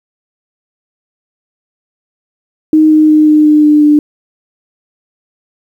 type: tone with pitch steps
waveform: sine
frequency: 311.1 / 308.8 / 306.5 / 304.2 / 301.9 / 299.6 / 297.4 Hz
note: D#4 / D#4 / D#4 / D#4 / D4 / D4 / D4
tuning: 0 / -13 / -26 / -39 / +48 / +35 / +22 cents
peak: -3 dBFS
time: 2.73-3.99 s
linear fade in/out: 2 ms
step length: 180 ms
effects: 7-bit